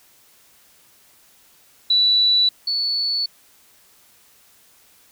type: tone pair in turn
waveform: sine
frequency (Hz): 3951 / 4443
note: B7 / C#8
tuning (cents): 0 / +3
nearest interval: major second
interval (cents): 203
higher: second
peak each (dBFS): -13 / -19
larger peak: first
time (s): 1.9-2.49 / 2.67-3.26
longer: neither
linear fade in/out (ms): 5
effects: white hiss -54 dBFS RMS until 5.11 s